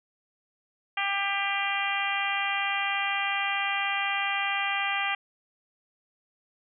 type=harmonic tone; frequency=397.3 Hz; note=G4; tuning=23 cents sharp; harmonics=2 / 3 / 4 / 5 / 6 / 7 / 8; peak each=-32 / -34 / -35 / -32 / -32 / -34 / -37 dBFS; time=0.97-5.15 s; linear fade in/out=5 ms; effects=none